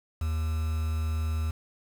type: tone with quantisation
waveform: triangle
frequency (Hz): 79.1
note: D#2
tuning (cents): +29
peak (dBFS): -24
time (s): 0.21-1.51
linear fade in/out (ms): 5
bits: 7
effects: none